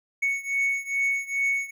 triangle beating tone pair, 2217 / 2219.4 Hz, C#7 / C#7, 0 / +2 cents, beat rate 2.4 Hz, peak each -24 / -26 dBFS, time 0.22-1.71 s, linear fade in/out 10 ms, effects none

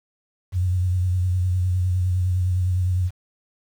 sine tone with vibrato, 91 Hz, F#2, 28 cents flat, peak -18 dBFS, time 0.52-3.11 s, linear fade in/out 50 ms, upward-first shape triangle, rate 9.8 Hz, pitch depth 51 cents each way, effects 8-bit

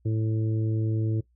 harmonic tone, 110 Hz, A2, in tune, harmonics 1 / 2 / 3 / 4 / 5, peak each -24 / -40 / -32 / -39 / -47 dBFS, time 0.05-1.21 s, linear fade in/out 10 ms, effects noise-tail reverb RT60 0.1 s tail -19 dB re dry + added 60 Hz sine -62 dBFS peak until 1.35 s

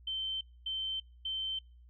sine tone bursts, 3098 Hz, G7, 21 cents flat, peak -33 dBFS, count 3, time 0.07-1.59 s, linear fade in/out 5 ms, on 340 ms, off 250 ms, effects noise-tail reverb RT60 0.4 s tail -26 dB re dry + added 60 Hz sine -54 dBFS peak until 1.89 s

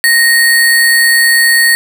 sine tone with sample-and-hold, 1864.7 Hz, A#6, in tune, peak -5 dBFS, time 0.04-1.75 s, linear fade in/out 0 ms, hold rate 6300 Hz, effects none

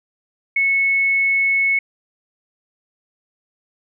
sine tone, 2200 Hz, C#7, 14 cents flat, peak -14 dBFS, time 0.56-1.79 s, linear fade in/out 5 ms, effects none

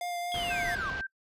square tone with vibrato, 702 Hz, F5, 9 cents sharp, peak -33 dBFS, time 0.01-0.75 s, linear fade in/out 2 ms, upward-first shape triangle, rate 4.2 Hz, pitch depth 15 cents each way
triangle linear sweep, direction down, 3400 to 1046 Hz, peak -32 dBFS, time 0.32-0.9 s, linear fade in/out 0 ms
pink low-pass noise, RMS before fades -40 dBFS, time 0.34-1.01 s, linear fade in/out 2 ms, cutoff 4500 Hz, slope 24 dB/octave
sine tone, 1568 Hz, G6, in tune, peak -33 dBFS, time 0.5-1.07 s, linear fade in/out 10 ms
effects noise-tail reverb RT60 0.1 s tail -21 dB re dry + resampled to 32000 Hz

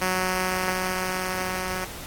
5% pulse tone with level ramp, 185 Hz, F#3, in tune, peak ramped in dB -11 to -17 dBFS, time 0.01-1.85 s, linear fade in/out 10 ms, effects pink hiss -38 dBFS RMS until 2.06 s + AAC 64 kbps

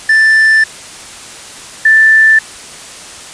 triangle / sine tone pair in turn, 1767 / 1767 Hz, A6 / A6, +7 / +7 cents, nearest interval unison, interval 0 cents, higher neither, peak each -3 dBFS, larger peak neither, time 0.09-0.64 / 1.85-2.39 s, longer first, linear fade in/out 5 ms, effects white hiss -30 dBFS RMS until 3.33 s + resampled to 22050 Hz

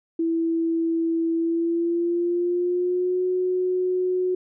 sine tone with pitch glide, 330 to 366.2 Hz, E4 to F#4, +2 to -18 cents, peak -20 dBFS, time 0.19-4.35 s, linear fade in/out 5 ms, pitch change +180 cents, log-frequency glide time 1.34-3.24 s, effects none

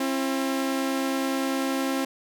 sawtooth tone pair together, 268 / 337.7 Hz, C4 / E4, +42 / +42 cents, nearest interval major third, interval 400 cents, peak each -21 / -28 dBFS, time 0-2.05 s, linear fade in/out 5 ms, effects none

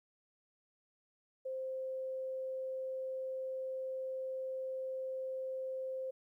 sine tone, 523.3 Hz, C5, in tune, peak -37 dBFS, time 1.45-6.11 s, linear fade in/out 10 ms, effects 13-bit

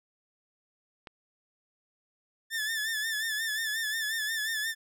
click, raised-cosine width 0.3 ms, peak -27 dBFS, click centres 1.072 s
sawtooth tone with vibrato, 1760 Hz, A6, in tune, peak -26 dBFS, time 2.5-4.75 s, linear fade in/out 50 ms, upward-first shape sine, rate 5.6 Hz, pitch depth 63 cents each way
effects none

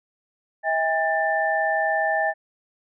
sine tone cluster, 643 / 806 / 1774 Hz, E5 / G5 / A6, -43 / +48 / +14 cents, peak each -24 dBFS, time 0.63-2.34 s, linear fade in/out 50 ms, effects none

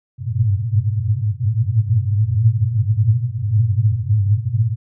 pink band-pass noise, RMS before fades -17 dBFS, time 0.18-4.76 s, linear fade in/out 50 ms, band 100 to 120 Hz, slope 96 dB/octave, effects none

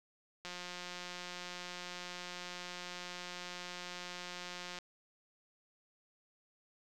click train, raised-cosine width 0.2 ms, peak -27 dBFS, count 773, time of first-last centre 0.45-4.787 s, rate 178 Hz, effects none

